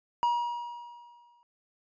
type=tone with exponential decay; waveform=triangle; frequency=955 Hz; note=A#5; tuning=42 cents sharp; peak=-20 dBFS; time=0.23-1.43 s; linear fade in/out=0 ms; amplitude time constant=260 ms; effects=resampled to 16000 Hz